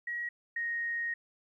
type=tone pair in turn; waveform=sine; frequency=1905 / 1868 Hz; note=A#6 / A#6; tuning=+37 / +3 cents; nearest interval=unison; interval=34 cents; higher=first; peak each=-33 / -31 dBFS; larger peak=second; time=0.07-0.29 / 0.56-1.14 s; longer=second; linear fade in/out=5 ms; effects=12-bit